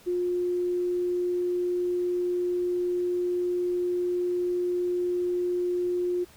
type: tone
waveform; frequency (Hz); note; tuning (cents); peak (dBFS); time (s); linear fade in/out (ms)
sine; 355.9; F4; +33; -24; 0.06-6.25; 20
effects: pink hiss -54 dBFS RMS until 6.36 s